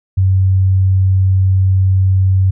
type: tone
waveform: sine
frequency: 94.8 Hz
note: F#2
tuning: 43 cents sharp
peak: -8 dBFS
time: 0.17-2.51 s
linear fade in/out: 10 ms
effects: none